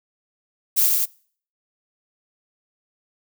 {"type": "noise with echo", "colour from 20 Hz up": "violet", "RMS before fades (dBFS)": -17, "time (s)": [0.76, 0.88], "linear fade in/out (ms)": 20, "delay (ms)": 90, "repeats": 2, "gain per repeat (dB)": -2, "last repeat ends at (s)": 1.06, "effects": ["noise-tail reverb RT60 0.5 s tail -24 dB re dry"]}